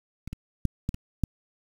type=clicks; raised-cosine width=5 ms; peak=-24 / -22 / -11 / -14 / -22 / -11 dBFS; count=6; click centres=0.276 / 0.33 / 0.653 / 0.891 / 0.944 / 1.237 s; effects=7-bit